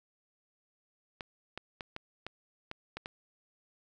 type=clicks; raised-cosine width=0.3 ms; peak=-23 dBFS; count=8; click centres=1.208 / 1.576 / 1.808 / 1.964 / 2.266 / 2.714 / 2.97 / 3.059 s; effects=none

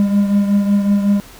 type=beating tone pair; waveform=triangle; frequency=201.1 / 206.5 Hz; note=G3 / G#3; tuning=+44 / -10 cents; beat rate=5.4 Hz; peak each=-10 / -18 dBFS; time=0-1.2 s; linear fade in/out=0 ms; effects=pink hiss -40 dBFS RMS until 1.39 s

